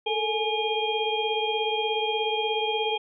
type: tone cluster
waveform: sine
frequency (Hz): 435.5 / 452.2 / 840 / 2436 / 3220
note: A4 / A4 / G#5 / D#7 / G7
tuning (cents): -18 / +47 / +19 / -37 / +46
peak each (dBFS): -29 / -32 / -29 / -33 / -30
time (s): 0.06-2.98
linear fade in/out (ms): 10
effects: none